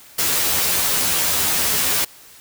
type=noise with comb filter; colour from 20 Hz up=white; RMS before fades=-19 dBFS; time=0.18-2.05 s; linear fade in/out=10 ms; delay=12 ms; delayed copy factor=+0.95; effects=white hiss -45 dBFS RMS until 2.4 s